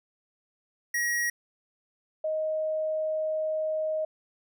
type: tone pair in turn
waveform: square / sine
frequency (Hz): 1900 / 625.5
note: A#6 / D#5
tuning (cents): +33 / +9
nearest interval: octave + perfect fifth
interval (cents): 1924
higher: first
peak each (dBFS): -26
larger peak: neither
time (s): 0.94-1.3 / 2.24-4.05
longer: second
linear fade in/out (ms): 5
effects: none